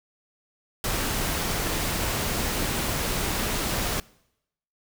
pink noise, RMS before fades -27 dBFS, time 0.84-4 s, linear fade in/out 2 ms, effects noise-tail reverb RT60 0.8 s tail -23 dB re dry

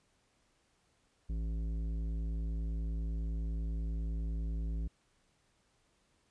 triangle tone with tanh clipping, 55 Hz, A1, in tune, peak -35 dBFS, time 1.29-4.88 s, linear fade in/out 10 ms, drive 16 dB, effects pink hiss -73 dBFS RMS until 6.3 s + resampled to 22050 Hz

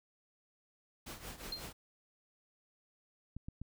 pink noise with tremolo, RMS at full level -44 dBFS, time 1.06-1.73 s, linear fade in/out 10 ms, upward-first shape triangle, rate 5.6 Hz, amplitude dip 80%
triangle tone with exponential decay, 4186 Hz, C8, in tune, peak -33 dBFS, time 1.52-1.68 s, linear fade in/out 5 ms, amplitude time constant 34 ms
clicks, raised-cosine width 5 ms, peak -31 dBFS, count 3, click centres 3.366 / 3.485 / 3.616 s
effects none

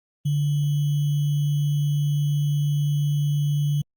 sine tone with sample-and-hold, 145.7 Hz, D3, 13 cents flat, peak -19 dBFS, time 0.25-3.82 s, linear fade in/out 10 ms, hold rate 3150 Hz, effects Opus 32 kbps

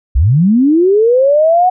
sine linear sweep, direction up, 51.91 to 746 Hz, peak -6 dBFS, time 0.15-1.7 s, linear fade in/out 10 ms, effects none

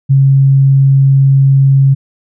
sine tone, 136.3 Hz, C#3, 29 cents flat, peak -4 dBFS, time 0.09-1.95 s, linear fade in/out 20 ms, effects none

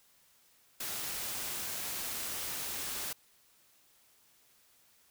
white noise, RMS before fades -38 dBFS, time 0.8-3.13 s, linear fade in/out 5 ms, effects white hiss -66 dBFS RMS until 5.1 s

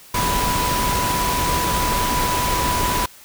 sine tone in noise, 987.8 Hz, B5, in tune, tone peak -21 dBFS, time 0.14-3.06 s, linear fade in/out 5 ms, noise pink, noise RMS -22 dBFS, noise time 0.14-3.06 s, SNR -2 dB, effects white hiss -45 dBFS RMS until 3.24 s

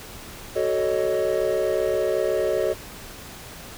triangle chord, D# half-diminished seventh, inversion first, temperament equal with one note detuned, 374.5 / 440 / 554.4 / 622.3 Hz, F#4 / A4 / C#5 / D#5, +21 / 0 / 0 / 0 cents, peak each -24 dBFS, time 0.55-2.74 s, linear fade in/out 20 ms, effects pink hiss -40 dBFS RMS until 3.77 s

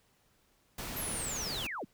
pink noise, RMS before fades -40 dBFS, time 0.78-1.67 s, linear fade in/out 5 ms
sine linear sweep, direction down, 11920 to 103.83 Hz, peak -36 dBFS, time 0.96-1.85 s, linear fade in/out 10 ms
effects pink hiss -70 dBFS RMS until 1.93 s

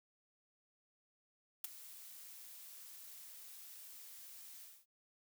blue noise with ADSR envelope, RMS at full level -37 dBFS, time 1.64-4.86 s, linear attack 4 ms, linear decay 14 ms, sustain -17 dB, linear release 240 ms, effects none

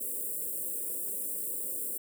white band-stop noise, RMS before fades -35 dBFS, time 0-1.98 s, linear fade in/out 10 ms, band 560 to 7800 Hz, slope 96 dB/octave, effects high-pass 300 Hz 12 dB/octave

